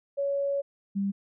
sine tone pair in turn, 560 / 197.99 Hz, C#5 / G3, +18 / +18 cents, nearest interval octave + tritone, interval 1800 cents, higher first, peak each -25 dBFS, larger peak neither, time 0.17-0.62 / 0.95-1.12 s, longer first, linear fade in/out 20 ms, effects none

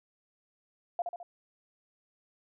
sine tone with echo, 698.5 Hz, F5, in tune, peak -27 dBFS, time 0.99-1.02 s, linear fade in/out 2 ms, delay 70 ms, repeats 3, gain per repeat -5 dB, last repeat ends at 1.23 s, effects none

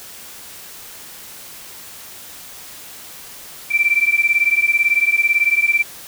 sine beating tone pair, 2334 / 2352 Hz, D7 / D7, -11 / +2 cents, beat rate 18 Hz, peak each -16 dBFS, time 3.7-5.83 s, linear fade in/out 20 ms, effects white hiss -37 dBFS RMS until 6.07 s

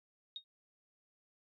sine tone with exponential decay, 3729 Hz, A#7, in tune, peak -37 dBFS, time 0.36-0.44 s, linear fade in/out 1 ms, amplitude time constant 17 ms, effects AAC 64 kbps

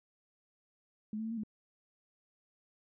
sine tone with pitch steps, 213.6 / 220.9 / 223.8 / 230.6 / 213.5 Hz, G#3 / A3 / A3 / A#3 / G#3, +49 / +7 / +30 / -19 / +48 cents, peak -35 dBFS, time 1.13-1.435 s, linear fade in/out 2 ms, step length 61 ms, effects none

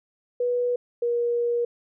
sine tone pair in turn, 488.9 / 475.8 Hz, B4 / A#4, -18 / +35 cents, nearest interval unison, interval 47 cents, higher first, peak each -21 dBFS, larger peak neither, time 0.4-0.76 / 1.02-1.65 s, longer second, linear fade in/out 5 ms, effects none

